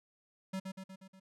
square tone with echo, 190.3 Hz, F#3, 49 cents sharp, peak -36 dBFS, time 0.53-0.6 s, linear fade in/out 10 ms, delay 120 ms, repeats 5, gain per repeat -4 dB, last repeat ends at 1.2 s, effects low-pass 11000 Hz 12 dB/octave

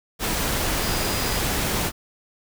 sine tone in noise, 4918 Hz, D#8, 21 cents flat, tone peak -34 dBFS, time 0.79-1.41 s, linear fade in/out 50 ms, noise pink, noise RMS -24 dBFS, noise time 0.19-1.92 s, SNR -13 dB, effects none

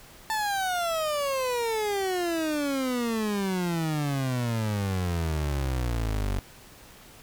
30% pulse exponential sweep, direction down, 890 to 46.78 Hz, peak -23 dBFS, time 0.3-6.39 s, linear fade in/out 0 ms, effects pink hiss -50 dBFS RMS until 7.22 s

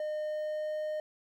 triangle tone with pitch glide, 610 to 613.5 Hz, D#5 to D#5, -34 to -25 cents, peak -30 dBFS, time 0-1 s, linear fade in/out 2 ms, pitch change +9 cents, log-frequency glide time 0.23-0.76 s, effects 12-bit

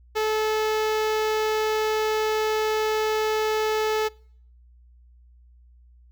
sawtooth tone with notch filter, 433.2 Hz, A4, 27 cents flat, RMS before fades -24 dBFS, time 0.15-4.09 s, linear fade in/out 20 ms, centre 9300 Hz, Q 0.91, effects noise-tail reverb RT60 0.6 s tail -25 dB re dry + added 60 Hz sine -50 dBFS peak until 6.11 s

